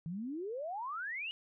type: exponential sweep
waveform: sine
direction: up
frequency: 156.3 to 2960 Hz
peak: -37 dBFS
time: 0.06-1.31 s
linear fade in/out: 0 ms
effects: none